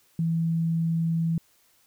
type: tone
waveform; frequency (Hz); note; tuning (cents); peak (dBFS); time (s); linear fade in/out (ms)
sine; 164.81; E3; 0; -22; 0.19-1.38; 2
effects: white hiss -63 dBFS RMS until 1.86 s